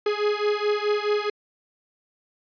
45% pulse beating tone pair, 415.3 / 420 Hz, G#4 / G#4, 0 / +19 cents, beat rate 4.7 Hz, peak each -24 / -25 dBFS, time 0.06-1.3 s, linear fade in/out 5 ms, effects resampled to 11025 Hz

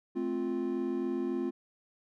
triangle chord, F major, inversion first, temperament just, 218.3 / 261.9 / 349.2 Hz, A3 / C4 / F4, -13 / +2 / 0 cents, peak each -36 / -32 / -31 dBFS, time 0.15-1.51 s, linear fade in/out 20 ms, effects none

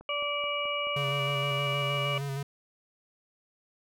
click train, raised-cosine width 1 ms, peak -34 dBFS, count 10, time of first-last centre 0.01-1.945 s, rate 4.65 Hz
harmonic tone, 580 Hz, D5, 22 cents flat, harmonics 1 / 2 / 4 / 5, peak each -34 / -34 / -34 / -34 dBFS, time 0.09-2.18 s, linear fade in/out 2 ms
square tone with vibrato, 138.59 Hz, C#3, in tune, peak -32 dBFS, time 0.96-2.43 s, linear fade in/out 5 ms, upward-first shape square, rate 6.4 Hz, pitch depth 27 cents each way
effects none

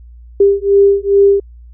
sine beating tone pair, 397.5 / 399.9 Hz, G4 / G4, +24 / +35 cents, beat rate 2.4 Hz, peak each -10 dBFS, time 0.4-1.4 s, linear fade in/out 5 ms, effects added 59 Hz sine -34 dBFS peak until 1.73 s

